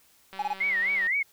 click train, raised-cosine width 0.3 ms, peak -27 dBFS, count 143, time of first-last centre 0.33-1.07 s, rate 192 Hz
triangle tone bursts, 830.6 Hz, G#5, in tune, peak -23 dBFS, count 3, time 0.39-0.534 s, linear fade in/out 5 ms, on 34 ms, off 21 ms
sine tone with vibrato, 2038 Hz, C7, 46 cents flat, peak -23 dBFS, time 0.6-1.23 s, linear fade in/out 10 ms, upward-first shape sine, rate 3.9 Hz, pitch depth 190 cents each way
effects white hiss -61 dBFS RMS until 1.32 s

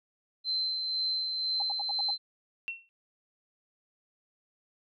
sine tone with tremolo, 4091 Hz, C8, 40 cents flat, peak -27 dBFS, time 0.44-2.18 s, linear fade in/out 50 ms, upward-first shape sine, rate 2 Hz, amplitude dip 35%
sine tone bursts, 807 Hz, G#5, 50 cents flat, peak -34 dBFS, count 6, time 1.6-2.106 s, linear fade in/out 2 ms, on 21 ms, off 76 ms
sine tone with exponential decay, 2717 Hz, F7, 48 cents flat, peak -29 dBFS, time 2.68-2.89 s, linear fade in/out 0 ms, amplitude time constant 44 ms
effects none

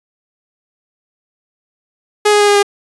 sawtooth tone with pitch steps, 418.5 / 415.1 / 411.8 / 408.5 / 405.2 Hz, G#4 / G#4 / G#4 / G#4 / G#4, +13 / -1 / -15 / -29 / -43 cents, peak -4 dBFS, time 2.25-2.63 s, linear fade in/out 10 ms, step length 76 ms, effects resampled to 24000 Hz

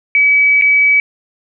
sine tone with dropouts, 2283 Hz, D7, 50 cents flat, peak -7 dBFS, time 0.15-1 s, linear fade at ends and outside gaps 1 ms, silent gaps 0.613-0.621 s, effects none

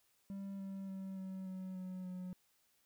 triangle tone with pitch steps, 196.4 / 194.03 / 191.69 / 189.38 / 187.1 / 184.84 / 182.61 Hz, G3 / G3 / G3 / F#3 / F#3 / F#3 / F#3, +4 / -17 / -38 / +41 / +20 / -1 / -22 cents, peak -40 dBFS, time 0.3-2.33 s, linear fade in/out 0 ms, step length 290 ms, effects white hiss -75 dBFS RMS until 2.85 s

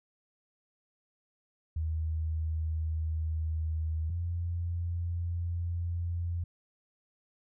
sine tone pair in turn, 79.5 / 86.04 Hz, D#2 / F2, +38 / -25 cents, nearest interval minor second, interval 137 cents, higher second, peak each -29 / -30 dBFS, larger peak first, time 1.76-4.1 / 4.1-6.44 s, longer neither, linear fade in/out 5 ms, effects none

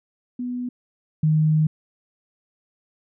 sine tone pair in turn, 246.9 / 155.25 Hz, B3 / D#3, 0 / -3 cents, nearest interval minor sixth, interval 803 cents, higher first, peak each -25 / -15 dBFS, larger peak second, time 0.39-0.69 / 1.23-1.67 s, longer second, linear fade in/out 5 ms, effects none

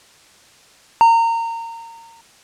triangle tone with exponential decay, 919 Hz, A#5, 25 cents flat, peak -4 dBFS, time 1.01-2.21 s, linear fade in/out 0 ms, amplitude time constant 260 ms, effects white hiss -49 dBFS RMS until 2.43 s + low-pass 8000 Hz 12 dB/octave

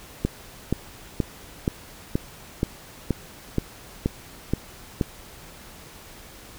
click train, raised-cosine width 3 ms, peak -8 dBFS, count 11, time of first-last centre 0.25-5.012 s, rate 2.1 Hz, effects pink hiss -45 dBFS RMS until 6.58 s

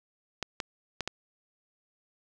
clicks, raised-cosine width 0.2 ms, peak -14 dBFS, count 4, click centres 0.427 / 0.602 / 1.007 / 1.076 s, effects none

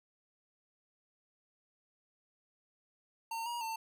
square tone with pitch steps, 911 / 951 / 899 Hz, A#5 / A#5 / A5, -40 / +34 / +37 cents, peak -37 dBFS, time 3.31-3.76 s, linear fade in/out 5 ms, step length 150 ms, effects none

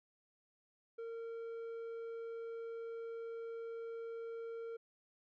square tone with low-pass filter, 458.9 Hz, A#4, 27 cents flat, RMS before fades -45 dBFS, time 0.98-4.77 s, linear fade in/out 10 ms, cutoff 1100 Hz, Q 0.57, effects none

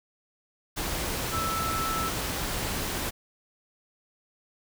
sine tone in noise, 1318.5 Hz, E6, in tune, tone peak -29 dBFS, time 1.32-2.1 s, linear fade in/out 20 ms, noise pink, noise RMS -31 dBFS, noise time 0.76-3.11 s, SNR -1 dB, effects none

